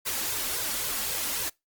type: noise with flanger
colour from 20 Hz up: white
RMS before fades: -30 dBFS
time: 0.05-1.5 s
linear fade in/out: 20 ms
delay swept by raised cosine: 1.9 to 3.7 ms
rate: 3.7 Hz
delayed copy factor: +0.6
effects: noise-tail reverb RT60 0.2 s tail -24 dB re dry + Opus 48 kbps